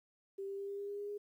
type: tone with pitch steps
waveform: sine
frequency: 392 / 394.7 / 397.5 / 400.2 / 403 / 405.8 / 408.6 / 411.5 Hz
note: G4 / G4 / G4 / G4 / G4 / G#4 / G#4 / G#4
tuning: 0 / +12 / +24 / +36 / +48 / -40 / -28 / -16 cents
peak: -39 dBFS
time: 0.38-1.18 s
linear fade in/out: 10 ms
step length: 100 ms
effects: 12-bit